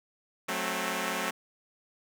5% pulse chord, F# diminished, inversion none, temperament equal with one note detuned, 185 / 220 / 265 Hz, F#3 / A3 / C4, 0 / 0 / +22 cents, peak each -23 dBFS, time 0.48-1.31 s, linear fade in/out 10 ms, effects none

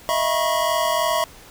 square tone cluster, 629 / 672 / 966 / 1096 Hz, D#5 / E5 / B5 / C#6, +19 / +33 / -39 / -20 cents, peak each -25 dBFS, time 0.09-1.24 s, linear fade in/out 0 ms, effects pink hiss -45 dBFS RMS until 1.5 s

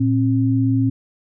sine tone pair together, 114.46 / 267.7 Hz, A#2 / C4, -31 / +40 cents, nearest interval octave + minor third, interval 1471 cents, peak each -17 dBFS, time 0-0.9 s, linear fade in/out 10 ms, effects none

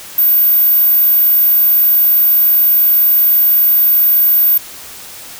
sine tone, 14440 Hz, A9, 44 cents sharp, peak -7 dBFS, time 0.18-4.58 s, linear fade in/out 5 ms, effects white hiss -32 dBFS RMS until 5.39 s

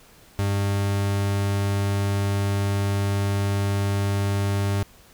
40% pulse tone, 100 Hz, G2, 35 cents sharp, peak -20 dBFS, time 0.39-4.83 s, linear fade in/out 0 ms, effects pink hiss -52 dBFS RMS until 5.13 s

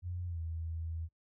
sine tone with pitch glide, 88.7 to 81.81 Hz, F2 to E2, +27 to -13 cents, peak -36 dBFS, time 0.02-1.09 s, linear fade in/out 50 ms, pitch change -140 cents, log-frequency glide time 0.26-0.4 s, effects noise-tail reverb RT60 0.1 s tail -22 dB re dry

